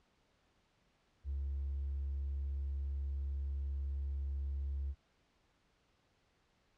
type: tone with hard clipping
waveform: sine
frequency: 69.3 Hz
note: C#2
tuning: in tune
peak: -36 dBFS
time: 1.24-4.95 s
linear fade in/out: 50 ms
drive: 1 dB
effects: pink hiss -74 dBFS RMS until 6.77 s + low-pass 5000 Hz 12 dB/octave